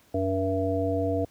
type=harmonic tone with a mistuned harmonic; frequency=95.4 Hz; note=G2; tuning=47 cents flat; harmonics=1 / 3 / 5 / 7; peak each=-29 / -29 / -29 / -29 dBFS; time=0.14-1.25 s; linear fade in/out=5 ms; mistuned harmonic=1; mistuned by=-32 cents; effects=pink hiss -60 dBFS RMS until 1.3 s + high-pass 60 Hz 12 dB/octave